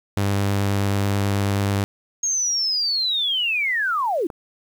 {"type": "tone with vibrato", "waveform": "sawtooth", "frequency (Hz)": 99.8, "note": "G2", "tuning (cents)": 32, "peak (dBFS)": -15, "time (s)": [0.17, 1.84], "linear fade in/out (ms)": 0, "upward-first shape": "sine", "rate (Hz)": 9.3, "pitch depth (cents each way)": 9}
{"type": "linear sweep", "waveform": "sine", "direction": "down", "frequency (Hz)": [6570, 293.7], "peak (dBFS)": -19, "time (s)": [2.23, 4.27], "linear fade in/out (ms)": 5}
{"type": "click", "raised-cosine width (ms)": 1, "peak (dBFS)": -20, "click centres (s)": 4.302}
{"effects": ["8-bit"]}